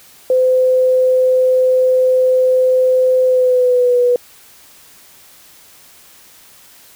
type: tone with pitch glide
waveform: sine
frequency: 512 to 490 Hz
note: C5 to B4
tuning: -38 to -14 cents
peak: -9 dBFS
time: 0.3-4.16 s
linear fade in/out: 2 ms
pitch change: -76 cents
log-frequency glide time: 3.25-3.98 s
effects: white hiss -44 dBFS RMS until 6.95 s